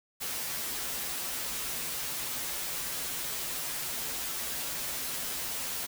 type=noise with comb filter; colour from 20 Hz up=white; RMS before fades=-35 dBFS; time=0.2-5.87 s; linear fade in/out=20 ms; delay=10 ms; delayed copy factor=-0.8; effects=none